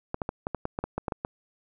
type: clicks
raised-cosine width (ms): 1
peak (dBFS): -15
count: 12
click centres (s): 0.144 / 0.218 / 0.291 / 0.469 / 0.547 / 0.654 / 0.789 / 0.84 / 0.98 / 1.082 / 1.122 / 1.249
effects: none